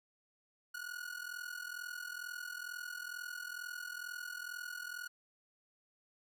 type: ring-modulated tone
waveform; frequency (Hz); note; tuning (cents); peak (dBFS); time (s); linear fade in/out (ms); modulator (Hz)
45% pulse; 1456; F#6; -28; -39; 0.74-5.08; 5; 21.1
effects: none